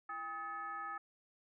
sine tone with frequency modulation, 1270 Hz, D#6, 35 cents sharp, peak -40 dBFS, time 0.09-0.98 s, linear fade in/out 5 ms, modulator 466 Hz, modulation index 0.89, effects none

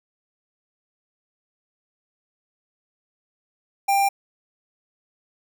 square tone with notch filter, 793 Hz, G5, 20 cents sharp, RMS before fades -19 dBFS, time 3.88-4.09 s, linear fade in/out 10 ms, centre 3800 Hz, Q 1.9, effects none

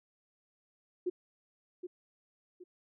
sine tone with echo, 360 Hz, F#4, 47 cents flat, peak -29 dBFS, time 1.06-1.1 s, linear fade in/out 10 ms, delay 770 ms, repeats 2, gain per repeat -9 dB, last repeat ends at 2.64 s, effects none

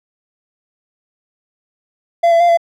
triangle tone with pitch steps, 682 / 672 / 694 / 678 Hz, F5 / E5 / F5 / E5, -41 / +33 / -11 / +49 cents, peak -6 dBFS, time 2.23-2.574 s, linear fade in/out 10 ms, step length 86 ms, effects none

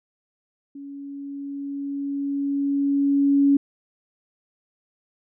sine tone with level ramp, 280.4 Hz, C#4, 20 cents sharp, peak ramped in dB -35 to -13 dBFS, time 0.75-3.57 s, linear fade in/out 5 ms, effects none

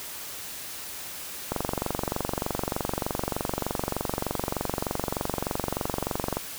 click train, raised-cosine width 1 ms, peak -12 dBFS, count 114, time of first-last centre 1.52-6.37 s, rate 23.3 Hz, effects white hiss -38 dBFS RMS until 6.58 s

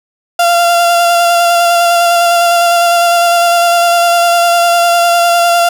35% pulse tone with vibrato, 690 Hz, F5, 21 cents flat, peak -5 dBFS, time 0.39-5.69 s, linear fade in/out 5 ms, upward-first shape square, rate 9.9 Hz, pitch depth 12 cents each way, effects none

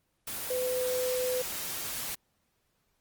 sine tone in noise, 504 Hz, B4, 35 cents sharp, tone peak -28 dBFS, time 0.5-1.42 s, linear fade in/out 5 ms, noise white, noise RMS -36 dBFS, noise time 0.27-2.15 s, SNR +5 dB, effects pink hiss -75 dBFS RMS until 3 s + Opus 24 kbps

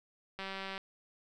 click train, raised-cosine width 0.3 ms, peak -25 dBFS, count 76, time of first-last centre 0.39-0.779 s, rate 193 Hz, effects none

